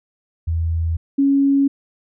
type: tone pair in turn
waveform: sine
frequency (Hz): 82.41 / 277.2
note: E2 / C#4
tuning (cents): 0 / 0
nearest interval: octave + major sixth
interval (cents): 2100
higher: second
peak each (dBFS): -17 / -12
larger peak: second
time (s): 0.47-0.97 / 1.18-1.68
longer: neither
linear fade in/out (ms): 10
effects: none